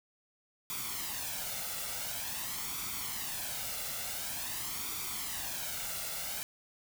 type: noise with flanger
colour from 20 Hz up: white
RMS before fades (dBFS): -38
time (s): 0.7-6.43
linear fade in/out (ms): 0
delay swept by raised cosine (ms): 0.86 to 1.46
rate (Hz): 0.47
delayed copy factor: +0.6
effects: none

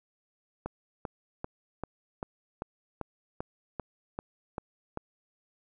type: click train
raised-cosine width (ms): 1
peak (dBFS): -20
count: 12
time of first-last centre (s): 0.66-4.974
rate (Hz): 2.55
effects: none

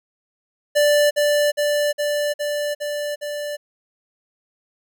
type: tone with echo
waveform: square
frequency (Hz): 587.3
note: D5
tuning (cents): 0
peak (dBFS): -14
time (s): 0.75-1.11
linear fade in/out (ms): 20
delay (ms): 410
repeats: 6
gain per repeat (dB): -2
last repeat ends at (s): 3.57
effects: none

